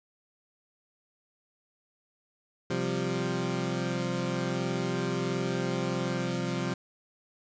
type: chord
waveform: 20% pulse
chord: C suspended fourth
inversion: none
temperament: equal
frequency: 130.81 / 174.61 / 196 Hz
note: C3 / F3 / G3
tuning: 0 / 0 / 0 cents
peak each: -28 / -27 / -30 dBFS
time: 2.7-6.74 s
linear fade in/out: 5 ms
effects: resampled to 16000 Hz + 9-bit